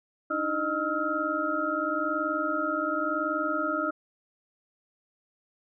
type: tone cluster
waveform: sine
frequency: 296.3 / 317.2 / 613 / 1290 / 1388 Hz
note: D4 / D#4 / D#5 / E6 / F6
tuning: +15 / +33 / -26 / -38 / -11 cents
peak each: -35 / -33 / -32 / -31 / -31 dBFS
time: 0.3-3.91 s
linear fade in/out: 10 ms
effects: none